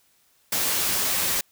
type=noise with comb filter; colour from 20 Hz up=white; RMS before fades=-24 dBFS; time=0.52-1.41 s; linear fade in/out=5 ms; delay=11 ms; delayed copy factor=+0.55; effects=white hiss -63 dBFS RMS until 1.51 s